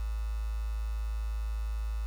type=tone with quantisation; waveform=sine; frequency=54.3 Hz; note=A1; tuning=22 cents flat; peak=-30 dBFS; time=0-2.06 s; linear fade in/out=0 ms; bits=8; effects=none